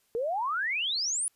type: exponential sweep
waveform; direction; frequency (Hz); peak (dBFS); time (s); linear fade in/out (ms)
sine; up; 442.5 to 10230; -27; 0.15-1.28; 0
effects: white hiss -70 dBFS RMS until 1.35 s + resampled to 32000 Hz